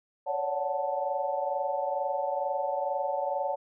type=chord; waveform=sine; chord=D major seventh; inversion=third; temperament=equal with one note detuned; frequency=554.4 / 576.6 / 740 / 880 Hz; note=C#5 / D5 / F#5 / A5; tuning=0 / -32 / 0 / 0 cents; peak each=-33 dBFS; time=0.26-3.56 s; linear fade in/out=20 ms; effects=none